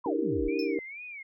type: exponential sweep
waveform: sine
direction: down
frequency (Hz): 1084 to 35.64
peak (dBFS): -33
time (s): 0.04-0.49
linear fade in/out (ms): 10
type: chord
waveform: sine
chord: E half-diminished seventh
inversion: third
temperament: equal with one note detuned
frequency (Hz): 293.7 / 323.4 / 392 / 466.2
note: D4 / E4 / G4 / Bb4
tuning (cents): 0 / -33 / 0 / 0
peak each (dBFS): -32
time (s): 0.06-0.79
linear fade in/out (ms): 2
type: tone with vibrato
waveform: sine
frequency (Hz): 2267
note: C#7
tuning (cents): +38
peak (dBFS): -39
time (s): 0.48-1.23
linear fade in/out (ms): 10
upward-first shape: sine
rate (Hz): 2.2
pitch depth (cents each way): 160
type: tone with exponential decay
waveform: triangle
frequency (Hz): 5274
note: E8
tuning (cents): 0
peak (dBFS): -33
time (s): 0.59-0.76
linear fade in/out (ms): 2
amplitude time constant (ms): 35
effects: none